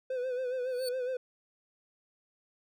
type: tone with vibrato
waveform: triangle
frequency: 506 Hz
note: B4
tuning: 42 cents sharp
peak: -29 dBFS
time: 0.1-1.17 s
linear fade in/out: 5 ms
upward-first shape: sine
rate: 7.2 Hz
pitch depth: 58 cents each way
type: tone with exponential growth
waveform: sawtooth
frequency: 4470 Hz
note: C#8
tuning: 14 cents sharp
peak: -32 dBFS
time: 0.64-0.89 s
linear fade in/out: 5 ms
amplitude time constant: 53 ms
effects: none